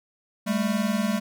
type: tone pair together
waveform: square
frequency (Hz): 199.62 / 220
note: G3 / A3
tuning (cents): +32 / 0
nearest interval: major second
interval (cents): 168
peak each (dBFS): -26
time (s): 0.46-1.2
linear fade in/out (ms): 20
effects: none